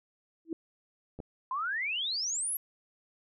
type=tone with exponential growth; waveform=sine; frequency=326.7 Hz; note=E4; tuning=15 cents flat; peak=-27 dBFS; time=0.45-0.53 s; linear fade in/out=2 ms; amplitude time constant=16 ms
type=clicks; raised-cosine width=2 ms; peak=-30 / -27 dBFS; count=2; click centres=1.19 / 1.202 s
type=exponential sweep; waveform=sine; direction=up; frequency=1001 to 11840 Hz; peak=-30 dBFS; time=1.51-2.57 s; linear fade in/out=2 ms
effects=none